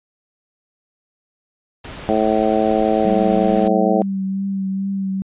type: noise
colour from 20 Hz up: pink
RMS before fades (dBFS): -33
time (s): 1.84-3.68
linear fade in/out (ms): 5
type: harmonic tone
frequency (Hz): 109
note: A2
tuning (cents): -16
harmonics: 2 / 3 / 4 / 5 / 6 / 7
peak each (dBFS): -21 / -21 / -21 / -21 / -21 / -21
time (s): 2.09-4.02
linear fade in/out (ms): 0
type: tone with vibrato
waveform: sine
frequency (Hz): 194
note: G3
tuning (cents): -18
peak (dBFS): -19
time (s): 3.05-5.22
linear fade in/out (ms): 0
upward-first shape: triangle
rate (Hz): 2.3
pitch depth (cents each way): 27
effects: resampled to 8000 Hz